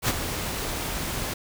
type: noise with ADSR envelope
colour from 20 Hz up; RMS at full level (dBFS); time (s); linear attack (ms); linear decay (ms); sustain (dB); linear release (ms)
pink; -21; 0.02-1.34; 64; 34; -9; 8
effects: none